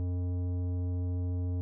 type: tone with tanh clipping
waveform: sine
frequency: 89.3 Hz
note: F2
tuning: 39 cents sharp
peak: -31 dBFS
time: 0-1.61 s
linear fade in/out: 0 ms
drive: 12 dB
effects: none